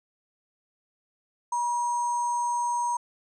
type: tone with sample-and-hold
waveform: sine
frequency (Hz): 960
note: B5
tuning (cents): -49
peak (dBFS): -24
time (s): 1.52-2.97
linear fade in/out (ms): 5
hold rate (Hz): 7350
effects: resampled to 22050 Hz